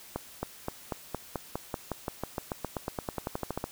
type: accelerating click train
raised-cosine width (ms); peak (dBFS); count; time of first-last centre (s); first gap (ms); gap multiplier
1; -17; 25; 0.16-3.641; 270; 0.94
effects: white hiss -50 dBFS RMS until 3.71 s